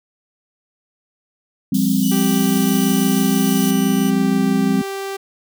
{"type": "chord", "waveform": "sine", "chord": "F suspended second", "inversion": "none", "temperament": "equal with one note detuned", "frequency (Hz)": [174.61, 200.7, 261.6], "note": ["F3", "G3", "C4"], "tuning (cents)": [0, 41, 0], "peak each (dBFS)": [-21, -17, -18], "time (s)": [1.72, 4.82], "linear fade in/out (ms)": 5}
{"type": "high-pass noise", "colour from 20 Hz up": "white", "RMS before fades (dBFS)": -29, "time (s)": [1.74, 3.71], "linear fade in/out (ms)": 5, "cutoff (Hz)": 3000, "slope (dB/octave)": 96}
{"type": "tone with tremolo", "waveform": "10% pulse", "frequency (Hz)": 2960, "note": "F#7", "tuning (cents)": 0, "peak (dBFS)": -18, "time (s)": [2.02, 4.11], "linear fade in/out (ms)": 20, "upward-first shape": "triangle", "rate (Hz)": 1.4, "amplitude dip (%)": 30}
{"type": "tone", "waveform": "sawtooth", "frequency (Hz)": 391.2, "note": "G4", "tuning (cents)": -4, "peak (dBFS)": -20, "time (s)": [2.11, 5.17], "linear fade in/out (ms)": 10}
{"effects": []}